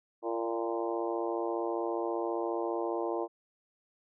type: harmonic tone with a mistuned harmonic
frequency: 114.8 Hz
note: A#2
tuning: 26 cents flat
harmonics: 3 / 4 / 5 / 6 / 7 / 8 / 9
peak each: -34 / -36 / -38 / -40 / -41 / -42 / -43 dBFS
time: 0.22-3.28 s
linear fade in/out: 50 ms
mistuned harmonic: 5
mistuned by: +31 cents
effects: none